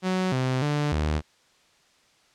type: tone with pitch steps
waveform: sawtooth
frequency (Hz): 185.7 / 129.4 / 147.4 / 76.3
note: F#3 / C3 / D3 / D#2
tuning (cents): +7 / -19 / +7 / -33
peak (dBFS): -19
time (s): 0.02-1.22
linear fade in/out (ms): 50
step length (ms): 300
effects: white hiss -61 dBFS RMS until 2.34 s + low-pass 6000 Hz 12 dB/octave